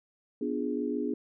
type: chord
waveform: sine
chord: B diminished seventh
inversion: none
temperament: equal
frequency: 246.9 / 293.7 / 349.2 / 415.3 Hz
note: B3 / D4 / F4 / Ab4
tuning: 0 / 0 / 0 / 0 cents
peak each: -33 / -33 / -38 / -34 dBFS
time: 0.41-1.14 s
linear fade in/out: 5 ms
effects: none